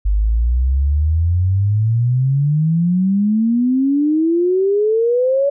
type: exponential sweep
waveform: sine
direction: up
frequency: 49 to 570 Hz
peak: -12 dBFS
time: 0.05-5.5 s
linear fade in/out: 10 ms
effects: none

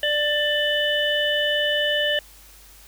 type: harmonic tone with a mistuned harmonic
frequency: 591 Hz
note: D5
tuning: 11 cents sharp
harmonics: 1 / 3 / 5 / 6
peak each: -24 / -24 / -23 / -34 dBFS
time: 0.03-2.19 s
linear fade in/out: 2 ms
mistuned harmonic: 5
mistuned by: +17 cents
effects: added 50 Hz sine -50 dBFS peak until 2.87 s + white hiss -49 dBFS RMS until 2.87 s

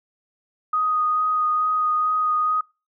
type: tone with vibrato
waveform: sine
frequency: 1244.5 Hz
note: D#6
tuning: in tune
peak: -18 dBFS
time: 0.73-2.61 s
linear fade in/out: 5 ms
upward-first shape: sine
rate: 2.3 Hz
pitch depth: 11 cents each way
effects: noise-tail reverb RT60 0.3 s tail -26 dB re dry

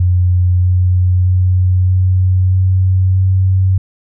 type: tone with pitch steps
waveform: sine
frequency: 90 / 90.84 / 91.68 / 92.53 / 93.39 / 94.26 Hz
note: F#2 / F#2 / F#2 / F#2 / F#2 / F#2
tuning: -47 / -31 / -15 / +1 / +17 / +33 cents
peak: -8 dBFS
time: 0-3.78 s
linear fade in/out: 5 ms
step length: 630 ms
effects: none

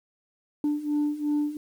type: beating tone pair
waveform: sine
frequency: 293.7 / 296.5 Hz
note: D4 / D4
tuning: 0 / +17 cents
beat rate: 2.8 Hz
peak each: -27 / -24 dBFS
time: 0.64-1.57 s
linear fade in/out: 2 ms
effects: tanh soft clip ceiling -20 dBFS + 9-bit

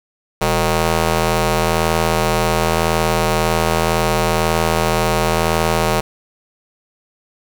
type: ring-modulated tone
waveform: 10% pulse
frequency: 162.7 Hz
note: E3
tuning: 22 cents flat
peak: -3 dBFS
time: 0.41-6.01 s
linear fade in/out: 10 ms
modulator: 285 Hz
effects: none

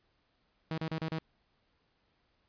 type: tone bursts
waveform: sawtooth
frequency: 160 Hz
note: D#3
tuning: 49 cents sharp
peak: -29 dBFS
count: 5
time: 0.71-1.185 s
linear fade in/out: 0 ms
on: 67 ms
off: 35 ms
effects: pink hiss -74 dBFS RMS until 2.48 s + resampled to 11025 Hz

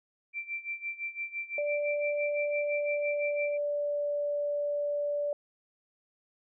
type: tone with tremolo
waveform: sine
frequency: 2349 Hz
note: D7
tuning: in tune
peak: -31 dBFS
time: 0.33-3.58 s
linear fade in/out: 50 ms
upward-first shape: sine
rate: 5.9 Hz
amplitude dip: 85%
type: tone with pitch glide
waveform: sine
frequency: 586 to 582 Hz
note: D5 to D5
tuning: -4 to -16 cents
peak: -28 dBFS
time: 1.58-5.33 s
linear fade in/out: 2 ms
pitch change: -12 cents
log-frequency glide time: 2.57-4.13 s
effects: none

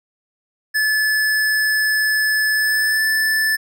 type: tone with pitch glide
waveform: square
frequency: 1729 to 1752.1 Hz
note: A6 to A6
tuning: -31 to -8 cents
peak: -16 dBFS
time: 0.74-3.57 s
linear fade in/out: 20 ms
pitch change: +23 cents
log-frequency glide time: 2.53-3.05 s
effects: none

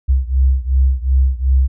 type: beating tone pair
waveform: sine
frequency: 64.7 / 67.4 Hz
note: C2 / C#2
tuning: -19 / -48 cents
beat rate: 2.7 Hz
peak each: -13 / -15 dBFS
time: 0.08-1.68 s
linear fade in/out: 20 ms
effects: none

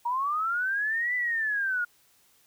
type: linear two-way sweep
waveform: sine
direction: up then down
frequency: 932.3 to 2000 to 1415 Hz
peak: -25 dBFS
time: 0.05-1.85 s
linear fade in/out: 10 ms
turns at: 1.15 s
effects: white hiss -63 dBFS RMS until 2.46 s

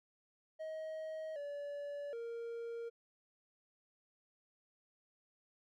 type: tone with pitch steps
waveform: triangle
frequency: 632 / 575 / 465.4 Hz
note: D#5 / D5 / A#4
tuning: +27 / -37 / -3 cents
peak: -39 dBFS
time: 0.59-2.9 s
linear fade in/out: 20 ms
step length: 770 ms
effects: none

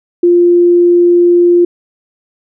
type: tone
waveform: sine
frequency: 349.2 Hz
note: F4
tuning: in tune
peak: -4 dBFS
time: 0.23-1.65 s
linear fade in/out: 5 ms
effects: none

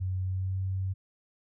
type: tone with pitch glide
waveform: sine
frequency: 93.1 to 94.84 Hz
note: F#2 to F#2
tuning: +11 to +43 cents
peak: -28 dBFS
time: 0-0.94 s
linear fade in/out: 20 ms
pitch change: +32 cents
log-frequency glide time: 0.23-0.58 s
effects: none

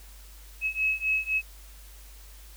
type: beating tone pair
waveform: sine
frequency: 2571 / 2574.9 Hz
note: E7 / E7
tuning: -44 / -41 cents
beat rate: 3.9 Hz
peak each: -28 / -27 dBFS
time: 0.61-1.42 s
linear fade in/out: 50 ms
effects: added 50 Hz sine -46 dBFS peak until 2.56 s + white hiss -53 dBFS RMS until 2.56 s

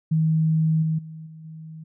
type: tone with level steps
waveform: sine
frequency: 158.9 Hz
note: D#3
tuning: 37 cents sharp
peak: -17 / -20 / -35 / -39 / -36 dBFS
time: 0.11-1.84 s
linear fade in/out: 10 ms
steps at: 0.82 / 0.98 / 1.26 / 1.44 s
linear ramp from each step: 10 ms
effects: none

